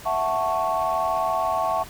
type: chord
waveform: sine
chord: F# minor seventh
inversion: third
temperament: equal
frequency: 659.3 / 740 / 880 / 1108.7 Hz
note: E5 / F#5 / A5 / C#6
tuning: 0 / 0 / 0 / 0 cents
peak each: -25 / -26 / -27 / -25 dBFS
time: 0.05-1.84 s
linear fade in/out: 20 ms
effects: tanh soft clip ceiling -13 dBFS + pink hiss -42 dBFS RMS until 1.89 s